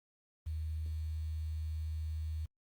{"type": "tone with quantisation", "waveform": "sine", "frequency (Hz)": 78.5, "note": "D#2", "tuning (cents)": 16, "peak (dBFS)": -35, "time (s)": [0.46, 2.46], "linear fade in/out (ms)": 10, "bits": 10, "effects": ["Opus 32 kbps"]}